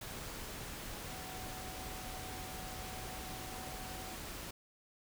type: tone in noise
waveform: sine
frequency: 748 Hz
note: F#5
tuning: 19 cents sharp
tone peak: -50 dBFS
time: 1.09-4.15 s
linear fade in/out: 5 ms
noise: pink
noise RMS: -45 dBFS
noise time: 0.01-4.51 s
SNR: -8 dB
effects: none